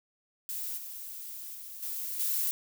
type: noise with level steps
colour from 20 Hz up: violet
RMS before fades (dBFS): -36 / -42 / -44 / -36 / -30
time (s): 0.49-2.51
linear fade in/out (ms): 0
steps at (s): 0.77 / 1.54 / 1.82 / 2.19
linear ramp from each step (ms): 10
effects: none